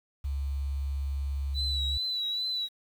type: tone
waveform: sine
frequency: 69.3 Hz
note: C#2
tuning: in tune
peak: -28 dBFS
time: 0.24-1.98 s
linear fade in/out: 10 ms
type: tone with vibrato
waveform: sine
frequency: 3951 Hz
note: B7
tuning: in tune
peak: -28 dBFS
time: 1.54-2.69 s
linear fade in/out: 50 ms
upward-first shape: triangle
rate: 2.4 Hz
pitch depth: 54 cents each way
effects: tanh soft clip ceiling -21 dBFS + 9-bit